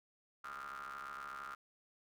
35% pulse ring-modulated tone, 68.6 Hz, C#2, 17 cents flat, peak -40 dBFS, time 0.44-1.55 s, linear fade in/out 5 ms, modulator 1310 Hz, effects none

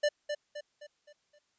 square tone with echo, 591 Hz, D5, 11 cents sharp, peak -25 dBFS, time 0.03-0.09 s, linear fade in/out 10 ms, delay 260 ms, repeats 5, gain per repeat -7 dB, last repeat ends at 1.39 s, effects white hiss -75 dBFS RMS until 1.58 s + resampled to 16000 Hz

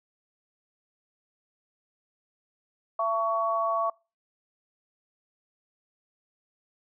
harmonic tone, 224.3 Hz, A3, 34 cents sharp, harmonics 3 / 4 / 5, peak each -28 / -37 / -26 dBFS, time 2.99-3.9 s, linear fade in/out 5 ms, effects noise-tail reverb RT60 0.3 s tail -24 dB re dry

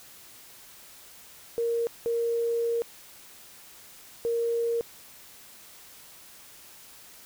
sine tone bursts at uneven times, 466.2 Hz, A#4, in tune, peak -24 dBFS, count 3, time 1.58-1.87 / 2.06-2.82 / 4.25-4.81 s, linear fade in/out 0 ms, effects white hiss -50 dBFS RMS until 7.25 s

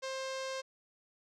sawtooth tone with low-pass filter, 529 Hz, C5, 19 cents sharp, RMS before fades -39 dBFS, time 0.02-0.62 s, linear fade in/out 20 ms, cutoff 5900 Hz, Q 1.7, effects none

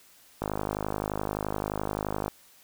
click train, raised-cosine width 1 ms, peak -15 dBFS, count 97, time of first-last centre 0.42-2.28 s, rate 51.6 Hz, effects white hiss -57 dBFS RMS until 2.63 s

